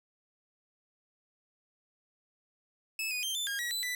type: tone with pitch steps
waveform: sawtooth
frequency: 2607 / 2477 / 3147 / 3529 / 1624 / 1919 / 3995 / 1984 Hz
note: E7 / D#7 / G7 / A7 / G#6 / A#6 / B7 / B6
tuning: -20 / -8 / +6 / +4 / -39 / +50 / +19 / +7 cents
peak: -29 dBFS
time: 2.99-3.95 s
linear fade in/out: 2 ms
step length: 120 ms
effects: none